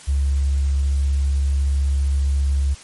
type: tone with tanh clipping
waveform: triangle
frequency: 69.3 Hz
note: C#2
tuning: in tune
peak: -15 dBFS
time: 0.07-2.75 s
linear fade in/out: 20 ms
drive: 2 dB
effects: white hiss -42 dBFS RMS until 2.83 s + MP3 48 kbps